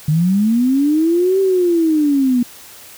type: linear two-way sweep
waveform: sine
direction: up then down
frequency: 146.83 to 389.7 to 238.9 Hz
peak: -11 dBFS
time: 0.08-2.43 s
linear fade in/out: 5 ms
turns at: 1.4 s
effects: white hiss -39 dBFS RMS until 2.97 s